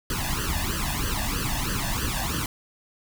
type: noise with flanger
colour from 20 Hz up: pink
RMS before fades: -27 dBFS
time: 0.1-2.46 s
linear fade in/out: 2 ms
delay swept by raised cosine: 0.65 to 1.15 ms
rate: 3.1 Hz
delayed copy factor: +1
effects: none